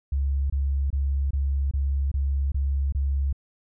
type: tone bursts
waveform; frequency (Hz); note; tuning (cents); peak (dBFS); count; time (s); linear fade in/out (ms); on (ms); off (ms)
sine; 69; C#2; -7; -21; 8; 0.12-3.328; 5; 380; 24
effects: none